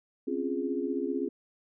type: chord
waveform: sine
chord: Db major seventh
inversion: third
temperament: equal with one note detuned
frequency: 261.6 / 277.2 / 346.8 / 415.3 Hz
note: C4 / Db4 / F4 / Ab4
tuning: 0 / 0 / -12 / 0 cents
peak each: -34 dBFS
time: 0.27-1.29 s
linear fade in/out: 10 ms
effects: none